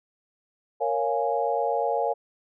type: chord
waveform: sine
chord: Bb minor seventh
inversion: none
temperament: equal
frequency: 466.2 / 554.4 / 698.5 / 830.6 Hz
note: Bb4 / Db5 / F5 / Ab5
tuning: 0 / 0 / 0 / 0 cents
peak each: -28 dBFS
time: 0.8-2.14 s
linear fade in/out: 20 ms
effects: none